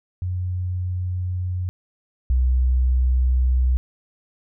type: tone pair in turn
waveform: sine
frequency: 90.7 / 63.22 Hz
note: F#2 / B1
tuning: -34 / +41 cents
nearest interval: tritone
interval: 625 cents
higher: first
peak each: -22 / -15 dBFS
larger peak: second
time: 0.22-1.69 / 2.3-3.77 s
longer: neither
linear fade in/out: 0 ms
effects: none